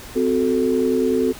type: chord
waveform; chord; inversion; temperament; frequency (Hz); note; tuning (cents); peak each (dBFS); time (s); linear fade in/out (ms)
sine; F# diminished; second; equal with one note detuned; 258.6 / 370 / 440; C4 / F#4 / A4; -20 / 0 / 0; -20 / -21 / -20; 0.15-1.33; 20
effects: pink hiss -38 dBFS RMS until 1.39 s